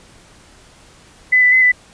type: tone with pitch steps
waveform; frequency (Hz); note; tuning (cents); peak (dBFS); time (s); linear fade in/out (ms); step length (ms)
sine; 2008 / 1989 / 2037 / 1991; B6 / B6 / C7 / B6; +28 / +12 / -47 / +14; -8; 1.32-1.72; 10; 100
effects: pink hiss -46 dBFS RMS until 1.93 s + resampled to 22050 Hz